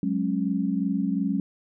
sine chord, F# suspended second, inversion none, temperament equal with one note detuned, 185 / 207.7 / 273.5 Hz, F#3 / G#3 / C#4, 0 / 0 / -23 cents, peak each -27 dBFS, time 0.03-1.4 s, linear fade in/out 2 ms, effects none

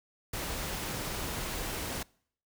pink noise, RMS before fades -36 dBFS, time 0.33-2.03 s, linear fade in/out 5 ms, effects noise-tail reverb RT60 0.6 s tail -25 dB re dry

